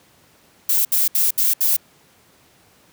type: noise bursts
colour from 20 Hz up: violet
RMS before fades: -17 dBFS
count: 5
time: 0.69-1.766 s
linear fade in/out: 5 ms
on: 160 ms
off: 69 ms
effects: pink hiss -54 dBFS RMS until 2.92 s + high-pass 100 Hz 12 dB/octave